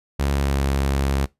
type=tone with pitch glide; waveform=sawtooth; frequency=69.8 to 68.56 Hz; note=C#2 to C#2; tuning=+13 to -18 cents; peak=-15 dBFS; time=0.19-1.26 s; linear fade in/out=10 ms; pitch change=-31 cents; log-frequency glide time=0.35-0.62 s; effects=noise-tail reverb RT60 0.2 s tail -22 dB re dry + resampled to 32000 Hz